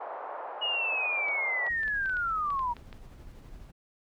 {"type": "band-pass noise", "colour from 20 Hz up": "white", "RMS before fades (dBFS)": -39, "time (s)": [0, 1.69], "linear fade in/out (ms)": 10, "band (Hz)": [560, 1000], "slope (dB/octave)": 24}
{"type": "linear sweep", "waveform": "sine", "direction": "down", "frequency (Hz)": [2900, 932], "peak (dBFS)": -27, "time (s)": [0.61, 2.74], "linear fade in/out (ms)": 20}
{"type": "clicks", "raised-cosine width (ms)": 0.3, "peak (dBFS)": -30, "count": 11, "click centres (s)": [1.285, 1.666, 1.833, 1.88, 2.059, 2.096, 2.169, 2.504, 2.593, 2.767, 2.928]}
{"type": "noise with tremolo", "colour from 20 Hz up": "brown", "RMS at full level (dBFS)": -46, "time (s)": [1.69, 3.72], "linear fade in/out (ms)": 20, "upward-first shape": "sine", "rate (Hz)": 12, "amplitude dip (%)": 30}
{"effects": []}